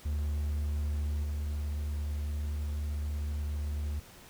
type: tone with level steps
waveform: triangle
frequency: 74 Hz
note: D2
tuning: 14 cents sharp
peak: -27 / -29 dBFS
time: 0.05-4 s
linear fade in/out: 10 ms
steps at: 1.24 s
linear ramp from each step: 2 ms
effects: pink hiss -53 dBFS RMS until 4.29 s